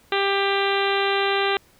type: harmonic tone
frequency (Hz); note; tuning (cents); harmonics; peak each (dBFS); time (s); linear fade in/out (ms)
395.7; G4; +16; 1 / 2 / 3 / 4 / 5 / 6 / 7 / 8 / 9 / 10; -23 / -26 / -28 / -29 / -30 / -31 / -31 / -32 / -33 / -33; 0.12-1.57; 2
effects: pink hiss -56 dBFS RMS until 1.79 s